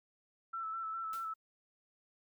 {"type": "tone with vibrato", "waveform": "sine", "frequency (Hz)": 1326, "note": "E6", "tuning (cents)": 10, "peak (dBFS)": -37, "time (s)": [0.53, 1.34], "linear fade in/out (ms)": 10, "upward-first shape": "square", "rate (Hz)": 4.9, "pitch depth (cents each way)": 23}
{"type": "noise with exponential decay", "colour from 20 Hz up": "white", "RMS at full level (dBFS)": -49, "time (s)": [1.13, 1.36], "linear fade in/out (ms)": 2, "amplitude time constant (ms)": 50}
{"effects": []}